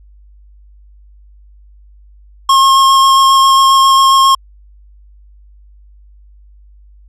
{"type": "tone with vibrato", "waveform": "square", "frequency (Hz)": 1077, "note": "C6", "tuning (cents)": 50, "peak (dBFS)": -6, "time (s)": [2.49, 4.35], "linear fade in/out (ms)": 5, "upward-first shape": "square", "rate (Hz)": 7.4, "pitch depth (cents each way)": 8, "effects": ["added 50 Hz sine -39 dBFS peak until 7.08 s", "low-pass 9000 Hz 12 dB/octave"]}